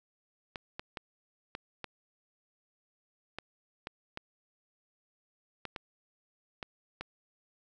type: clicks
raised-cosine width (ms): 0.3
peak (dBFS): -22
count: 12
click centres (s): 0.558 / 0.795 / 0.972 / 1.551 / 1.843 / 3.386 / 3.871 / 4.174 / 5.653 / 5.762 / 6.628 / 7.01
effects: none